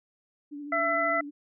sine tone with vibrato, 290 Hz, D4, 22 cents flat, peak -36 dBFS, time 0.51-1.31 s, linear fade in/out 20 ms, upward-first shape triangle, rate 13 Hz, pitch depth 40 cents each way
harmonic tone, 669 Hz, E5, 25 cents sharp, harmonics 1 / 2 / 3, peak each -28 / -28 / -28 dBFS, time 0.72-1.21 s, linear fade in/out 5 ms
effects none

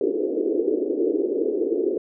pink band-pass noise, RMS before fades -23 dBFS, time 0.01-1.98 s, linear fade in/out 2 ms, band 310 to 460 Hz, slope 48 dB/octave, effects none

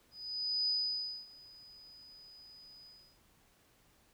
sine tone with ADSR envelope, 4978 Hz, D#8, in tune, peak -29 dBFS, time 0.11-3.19 s, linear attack 570 ms, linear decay 580 ms, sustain -24 dB, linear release 330 ms, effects pink hiss -68 dBFS RMS until 4.13 s

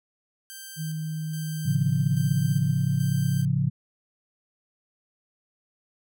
5% pulse tone with tremolo, 1568 Hz, G6, in tune, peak -28 dBFS, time 0.5-3.45 s, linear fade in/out 0 ms, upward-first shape square, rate 1.2 Hz, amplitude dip 50%
sine tone with pitch glide, 156.7 to 154.45 Hz, D#3 to D#3, +13 to -12 cents, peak -28 dBFS, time 0.76-2.76 s, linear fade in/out 50 ms, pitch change -25 cents, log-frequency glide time 1.19-2.06 s
sine chord, A augmented, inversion none, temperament equal, 110 / 138.59 / 174.61 Hz, A2 / C#3 / E#3, 0 / 0 / 0 cents, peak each -28 / -23 / -27 dBFS, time 1.65-3.7 s, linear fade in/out 10 ms
effects none

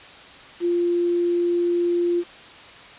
sine tone with quantisation, 347.6 Hz, F4, 8 cents flat, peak -18 dBFS, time 0.6-2.24 s, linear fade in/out 50 ms, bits 7, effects white hiss -43 dBFS RMS until 2.98 s + resampled to 8000 Hz

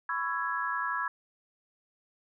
sine chord, C# minor seventh, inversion third, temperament just, 997.9 / 1108.7 / 1330.5 / 1663.1 Hz, B5 / C#6 / E6 / G#6, +18 / 0 / +16 / +2 cents, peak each -35 / -36 / -35 / -33 dBFS, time 0.09-1.08 s, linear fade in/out 2 ms, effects none

